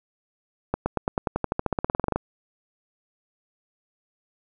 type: accelerating click train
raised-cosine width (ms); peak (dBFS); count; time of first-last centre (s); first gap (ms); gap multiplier
1; -9; 21; 0.74-2.16; 120; 0.94
effects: none